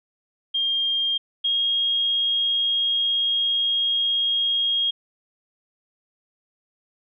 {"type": "tone pair in turn", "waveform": "sine", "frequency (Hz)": [3212, 3261], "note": ["G7", "G#7"], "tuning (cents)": [41, -32], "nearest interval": "unison", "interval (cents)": 27, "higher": "second", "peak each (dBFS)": [-20, -19], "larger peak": "second", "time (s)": [[0.54, 1.18], [1.44, 4.91]], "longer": "second", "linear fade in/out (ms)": 10, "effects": []}